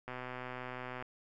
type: click train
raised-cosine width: 0.5 ms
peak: -27 dBFS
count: 120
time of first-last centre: 0.08-1.024 s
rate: 126 Hz
effects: none